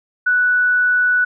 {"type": "tone", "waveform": "sine", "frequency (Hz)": 1480, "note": "F#6", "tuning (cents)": 0, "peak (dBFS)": -12, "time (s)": [0.26, 1.25], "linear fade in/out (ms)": 10, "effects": []}